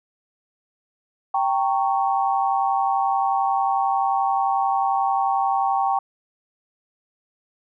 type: chord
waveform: sine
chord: G diminished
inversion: none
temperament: equal with one note detuned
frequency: 784 / 915.3 / 1108.7 Hz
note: G5 / Bb5 / Db6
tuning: 0 / -32 / 0 cents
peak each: -20 / -25 / -25 dBFS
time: 1.34-5.99 s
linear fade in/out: 5 ms
effects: none

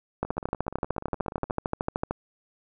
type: two click trains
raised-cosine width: 1 ms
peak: -12 / -23 dBFS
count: 26 / 22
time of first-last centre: 0.23-2.11 / 0.25-1.5 s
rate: 13.3 / 16.8 Hz
effects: none

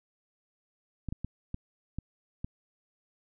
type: clicks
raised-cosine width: 5 ms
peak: -22 dBFS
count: 6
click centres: 1.087 / 1.125 / 1.246 / 1.544 / 1.986 / 2.445 s
effects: none

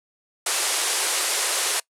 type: band-pass noise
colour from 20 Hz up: white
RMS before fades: -24 dBFS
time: 0.46-1.8 s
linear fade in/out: 5 ms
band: 350 to 11000 Hz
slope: 48 dB/octave
effects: noise-tail reverb RT60 0.1 s tail -23 dB re dry

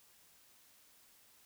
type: silence
effects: white hiss -65 dBFS RMS until 1.45 s

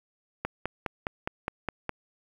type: click train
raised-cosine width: 0.5 ms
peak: -14 dBFS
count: 8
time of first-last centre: 0.45-1.893 s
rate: 4.85 Hz
effects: 8-bit

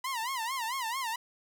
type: tone with vibrato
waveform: sawtooth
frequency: 982 Hz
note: B5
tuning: 10 cents flat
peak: -28 dBFS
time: 0.04-1.16 s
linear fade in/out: 5 ms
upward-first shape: sine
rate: 4.5 Hz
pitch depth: 180 cents each way
effects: none

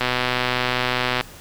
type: click train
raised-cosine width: 0.3 ms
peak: -4 dBFS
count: 151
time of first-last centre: 0.01-1.21 s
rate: 125 Hz
effects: pink hiss -42 dBFS RMS until 1.4 s

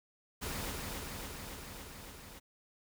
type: noise with echo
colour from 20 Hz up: pink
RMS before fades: -39 dBFS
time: 0.41-0.72 s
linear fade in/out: 20 ms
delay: 280 ms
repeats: 6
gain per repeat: -2 dB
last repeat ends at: 2.4 s
effects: none

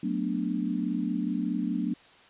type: chord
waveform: sine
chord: B minor seventh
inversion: second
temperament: equal with one note detuned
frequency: 185 / 222 / 246.9 / 293.7 Hz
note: F#3 / A3 / B3 / D4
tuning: 0 / +16 / 0 / 0 cents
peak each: -32 dBFS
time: 0.03-1.94 s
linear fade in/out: 5 ms
effects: white hiss -55 dBFS RMS until 2.29 s + resampled to 8000 Hz

